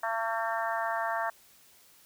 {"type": "harmonic tone", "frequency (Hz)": 226.3, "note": "A3", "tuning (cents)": 49, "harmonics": [3, 4, 5, 6, 7, 8], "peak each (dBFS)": [-33, -34, -36, -39, -37, -38], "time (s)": [0.03, 1.3], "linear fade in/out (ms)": 5, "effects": ["white hiss -59 dBFS RMS until 2.05 s"]}